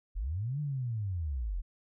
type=linear two-way sweep; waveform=sine; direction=up then down; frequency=37.32 to 151.1 to 37.32 Hz; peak=-31 dBFS; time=0.15-1.62 s; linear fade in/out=20 ms; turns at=0.6 s; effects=none